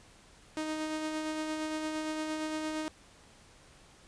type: tone with tremolo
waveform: sawtooth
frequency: 311.1 Hz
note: D#4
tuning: in tune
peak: -28 dBFS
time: 0.57-2.88 s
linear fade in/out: 0 ms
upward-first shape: sine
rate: 8.7 Hz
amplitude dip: 30%
effects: pink hiss -58 dBFS RMS until 4.07 s + resampled to 22050 Hz